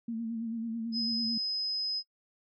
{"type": "tone with vibrato", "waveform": "sine", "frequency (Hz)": 228, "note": "A#3", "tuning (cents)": -38, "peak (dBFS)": -32, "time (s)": [0.08, 1.38], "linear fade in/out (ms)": 5, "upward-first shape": "sine", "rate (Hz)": 9.1, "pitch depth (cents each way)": 44}
{"type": "tone", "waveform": "sine", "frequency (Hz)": 5060, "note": "D#8", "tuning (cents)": 28, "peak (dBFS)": -30, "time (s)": [0.92, 2.03], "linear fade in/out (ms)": 50}
{"effects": ["noise-tail reverb RT60 0.1 s tail -22 dB re dry"]}